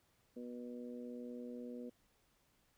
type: harmonic tone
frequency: 122 Hz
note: B2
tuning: 21 cents flat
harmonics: 2 / 3 / 4 / 5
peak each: -46 / -54 / -50 / -60 dBFS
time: 0.36-1.9 s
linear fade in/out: 10 ms
effects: pink hiss -75 dBFS RMS until 2.77 s